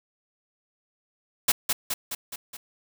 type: noise with echo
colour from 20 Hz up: white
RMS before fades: -20 dBFS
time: 1.48-1.52 s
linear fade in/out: 5 ms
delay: 210 ms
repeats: 5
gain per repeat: -4 dB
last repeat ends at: 2.57 s
effects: none